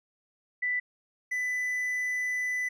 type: tone pair in turn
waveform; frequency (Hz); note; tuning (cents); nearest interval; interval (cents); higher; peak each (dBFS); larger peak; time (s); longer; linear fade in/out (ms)
sine / triangle; 1984 / 1995.5; B6 / B6; +7 / +17; unison; 10; second; -26; neither; 0.62-0.8 / 1.31-2.69; second; 10
effects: none